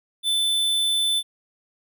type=tone; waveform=square; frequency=3520 Hz; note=A7; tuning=in tune; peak=-20 dBFS; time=0.23-1.23 s; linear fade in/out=50 ms; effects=none